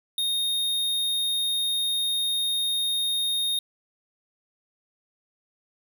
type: tone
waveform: square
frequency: 3700 Hz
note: A#7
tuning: 14 cents flat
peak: -24 dBFS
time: 0.18-3.59 s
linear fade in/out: 2 ms
effects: none